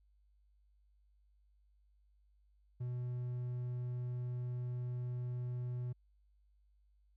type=tone with hard clipping; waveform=triangle; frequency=123.47 Hz; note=B2; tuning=in tune; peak=-38 dBFS; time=2.8-5.93 s; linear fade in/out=10 ms; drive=6 dB; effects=added 50 Hz sine -67 dBFS peak until 7.16 s